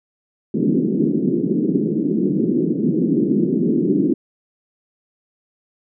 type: band-pass noise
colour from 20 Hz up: white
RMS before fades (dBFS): -18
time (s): 0.54-4.14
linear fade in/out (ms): 5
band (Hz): 160 to 370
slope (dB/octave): 48
effects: none